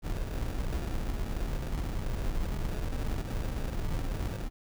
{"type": "noise with sample-and-hold", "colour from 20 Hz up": "brown", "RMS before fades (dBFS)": -32, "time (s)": [0.02, 4.5], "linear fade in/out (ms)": 50, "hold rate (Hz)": 1050, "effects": []}